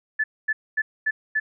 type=tone bursts; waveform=sine; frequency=1739 Hz; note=A6; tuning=21 cents flat; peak=-19 dBFS; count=5; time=0.19-1.4 s; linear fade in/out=10 ms; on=50 ms; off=240 ms; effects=none